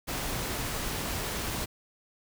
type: noise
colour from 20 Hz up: pink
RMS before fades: -33 dBFS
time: 0.07-1.66 s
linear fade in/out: 20 ms
effects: none